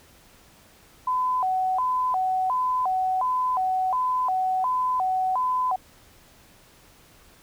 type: tone with vibrato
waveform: sine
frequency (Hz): 870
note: A5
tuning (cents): -20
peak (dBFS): -21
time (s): 1.07-5.76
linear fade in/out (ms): 5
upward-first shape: square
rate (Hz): 1.4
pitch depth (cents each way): 260
effects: pink hiss -54 dBFS RMS until 7.42 s